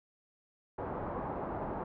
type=low-pass noise; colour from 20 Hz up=white; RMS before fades=-38 dBFS; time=0.78-1.84 s; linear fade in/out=5 ms; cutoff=1000 Hz; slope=24 dB/octave; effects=none